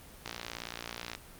click train, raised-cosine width 0.2 ms, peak -20 dBFS, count 53, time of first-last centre 0.26-1.15 s, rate 58.4 Hz, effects pink hiss -52 dBFS RMS until 1.39 s + Opus 24 kbps

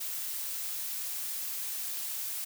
blue noise, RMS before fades -36 dBFS, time 0-2.45 s, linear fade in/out 10 ms, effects none

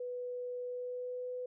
sine tone with pitch glide, 493.9 to 499.6 Hz, B4 to B4, 0 to +20 cents, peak -37 dBFS, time 0-1.46 s, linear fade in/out 5 ms, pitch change +20 cents, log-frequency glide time 0.64-1.31 s, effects none

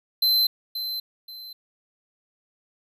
square tone with echo, 4079 Hz, C8, 45 cents flat, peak -18 dBFS, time 0.22-0.47 s, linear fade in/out 5 ms, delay 530 ms, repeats 2, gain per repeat -10 dB, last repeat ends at 1.53 s, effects none

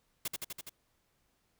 white noise with echo, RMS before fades -35 dBFS, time 0.25-0.28 s, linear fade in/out 5 ms, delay 83 ms, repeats 5, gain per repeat -2 dB, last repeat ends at 0.695 s, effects pink hiss -75 dBFS RMS until 1.59 s

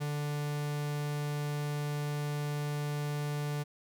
45% pulse tone, 146.9 Hz, D3, 1 cent sharp, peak -32 dBFS, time 0-3.64 s, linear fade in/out 20 ms, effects none

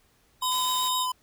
sawtooth tone with vibrato, 3729 Hz, A#7, in tune, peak -25 dBFS, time 0.41-1.07 s, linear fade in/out 50 ms, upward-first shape sine, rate 7.6 Hz, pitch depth 23 cents each way
square tone, 1011 Hz, B5, 40 cents sharp, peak -27 dBFS, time 0.42-1.12 s, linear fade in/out 5 ms
white noise, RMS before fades -41 dBFS, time 0.51-0.89 s, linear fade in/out 10 ms
effects pink hiss -64 dBFS RMS until 1.22 s

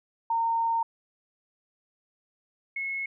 sine tone pair in turn, 917 / 2181 Hz, A#5 / C#7, -29 / -29 cents, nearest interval octave + minor third, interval 1500 cents, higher second, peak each -23 / -29 dBFS, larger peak first, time 0.3-0.83 / 2.76-3.06 s, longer first, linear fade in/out 5 ms, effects none

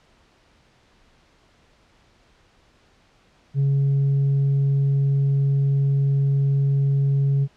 sine tone with tanh clipping, 138.59 Hz, C#3, in tune, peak -17 dBFS, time 3.54-7.48 s, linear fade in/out 50 ms, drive 1 dB, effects pink hiss -58 dBFS RMS until 7.56 s + low-pass 5000 Hz 12 dB/octave

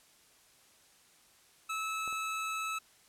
25% pulse tone, 1302 Hz, E6, 22 cents flat, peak -30 dBFS, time 1.69-2.79 s, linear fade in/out 10 ms
clicks, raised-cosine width 1 ms, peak -34 / -39 dBFS, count 2, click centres 2.077 / 2.127 s
effects white hiss -63 dBFS RMS until 3.08 s + low-pass 11000 Hz 12 dB/octave

